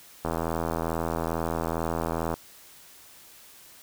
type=click train; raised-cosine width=1 ms; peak=-14 dBFS; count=173; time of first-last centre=0.25-2.34 s; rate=82.3 Hz; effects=white hiss -51 dBFS RMS until 3.82 s